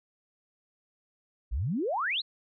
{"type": "exponential sweep", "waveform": "sine", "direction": "up", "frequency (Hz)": [49, 4357], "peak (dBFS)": -27, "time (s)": [1.51, 2.22], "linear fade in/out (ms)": 20, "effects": []}